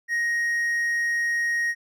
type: tone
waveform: triangle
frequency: 1875 Hz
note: A#6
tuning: 10 cents sharp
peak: -20 dBFS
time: 0.08-1.75 s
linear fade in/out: 50 ms
effects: none